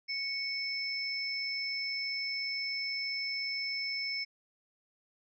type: tone pair together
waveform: sine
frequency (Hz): 2217 / 5273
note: C#7 / E8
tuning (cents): 0 / 0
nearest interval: octave + minor third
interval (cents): 1500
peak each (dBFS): -36 / -35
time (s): 0.08-4.25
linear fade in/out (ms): 20
effects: none